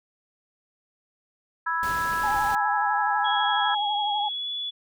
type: chord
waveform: sine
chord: E major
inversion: second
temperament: equal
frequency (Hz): 987.8 / 1318.5 / 1661.2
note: B5 / E6 / G#6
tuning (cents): 0 / 0 / 0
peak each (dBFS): -28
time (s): 1.66-3.75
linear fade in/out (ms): 10
type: noise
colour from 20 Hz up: pink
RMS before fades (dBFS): -37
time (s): 1.83-2.55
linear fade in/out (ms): 0
type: tone with vibrato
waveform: sine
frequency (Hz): 830.6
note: G#5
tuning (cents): 0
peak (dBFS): -24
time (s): 2.23-4.29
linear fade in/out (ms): 10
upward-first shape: triangle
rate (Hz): 12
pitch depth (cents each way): 63
type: tone with pitch glide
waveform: sine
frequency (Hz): 3320 to 3423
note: G#7 to A7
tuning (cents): -1 to -48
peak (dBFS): -28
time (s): 3.24-4.71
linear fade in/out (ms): 20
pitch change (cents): +53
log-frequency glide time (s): 4.14-4.49
effects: none